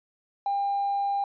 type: tone with hard clipping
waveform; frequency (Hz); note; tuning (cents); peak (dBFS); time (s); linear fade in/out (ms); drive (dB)
triangle; 800; G5; +35; -24; 0.46-1.24; 2; 3
effects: resampled to 11025 Hz